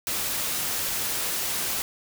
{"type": "noise", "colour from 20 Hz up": "white", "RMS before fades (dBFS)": -28, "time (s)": [0.07, 1.82], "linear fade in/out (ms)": 0, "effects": []}